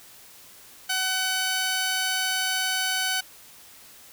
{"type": "tone pair together", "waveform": "10% pulse", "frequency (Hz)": [753, 1506], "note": ["F#5", "F#6"], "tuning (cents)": [30, 30], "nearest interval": "octave", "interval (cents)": 1200, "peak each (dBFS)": -20, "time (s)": [0.89, 3.21], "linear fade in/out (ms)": 10, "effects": ["white hiss -49 dBFS RMS until 4.12 s"]}